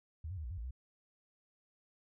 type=tone with pitch steps; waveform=sine; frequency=79.1 / 95.2 / 78.1 / 59.7 / 89.4 / 56.7 / 64.1 Hz; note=D#2 / F#2 / D#2 / A#1 / F2 / A#1 / C2; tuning=+29 / +50 / +7 / +42 / +41 / -47 / -35 cents; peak=-39 dBFS; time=0.24-0.709 s; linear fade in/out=5 ms; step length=67 ms; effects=none